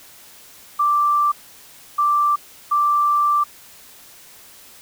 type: tone bursts at uneven times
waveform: sine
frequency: 1174.7 Hz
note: D6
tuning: in tune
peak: -14 dBFS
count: 3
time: 0.79-1.32 / 1.98-2.36 / 2.71-3.44 s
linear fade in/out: 10 ms
effects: white hiss -45 dBFS RMS until 4.81 s